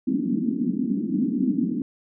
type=band-pass noise; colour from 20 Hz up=pink; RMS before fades=-24 dBFS; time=0.07-1.82 s; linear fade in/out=2 ms; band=200 to 290 Hz; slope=48 dB/octave; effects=none